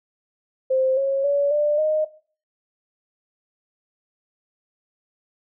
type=tone with pitch steps; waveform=sine; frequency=523.3 / 545.5 / 568.7 / 592.8 / 618 Hz; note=C5 / C#5 / C#5 / D5 / D#5; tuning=0 / -28 / +44 / +16 / -12 cents; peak=-17 dBFS; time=0.7-2.05 s; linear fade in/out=10 ms; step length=270 ms; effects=noise-tail reverb RT60 0.4 s tail -17 dB re dry